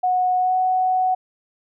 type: tone with pitch glide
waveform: sine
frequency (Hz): 733 to 742.8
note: F#5 to F#5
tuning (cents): -16 to +7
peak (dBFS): -16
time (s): 0.03-1.15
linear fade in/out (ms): 10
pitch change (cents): +23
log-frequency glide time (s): 0.38-0.55
effects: none